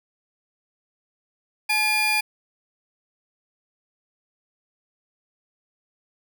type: tone pair together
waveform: 35% pulse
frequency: 853.1 / 2413 Hz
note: G#5 / D7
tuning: +46 / +46 cents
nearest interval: octave + tritone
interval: 1800 cents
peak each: -25 / -18 dBFS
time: 1.69-2.21 s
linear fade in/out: 10 ms
effects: none